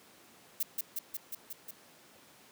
violet noise with echo, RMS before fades -31 dBFS, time 0.6-0.63 s, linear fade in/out 5 ms, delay 180 ms, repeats 6, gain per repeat -2 dB, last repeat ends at 1.71 s, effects pink hiss -58 dBFS RMS until 2.51 s + high-pass 200 Hz 12 dB/octave

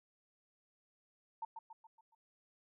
sine tone with echo, 899 Hz, A5, 37 cents sharp, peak -38 dBFS, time 1.42-1.45 s, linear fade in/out 5 ms, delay 140 ms, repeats 5, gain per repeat -6 dB, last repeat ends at 2.15 s, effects none

